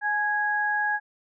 sine tone pair together, 840 / 1655 Hz, G#5 / G#6, +19 / -6 cents, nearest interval octave, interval 1175 cents, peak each -27 / -24 dBFS, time 0.01-1 s, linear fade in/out 50 ms, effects none

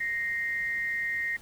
sine tone pair together, 1864.7 / 2093 Hz, A#6 / C7, 0 / 0 cents, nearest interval major second, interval 200 cents, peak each -29 / -33 dBFS, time 0-1.37 s, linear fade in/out 10 ms, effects pink hiss -53 dBFS RMS until 1.41 s

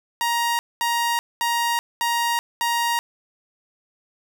sawtooth tone bursts, 940 Hz, A#5, 14 cents sharp, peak -16 dBFS, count 5, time 0.21-2.99 s, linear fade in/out 0 ms, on 380 ms, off 220 ms, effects none

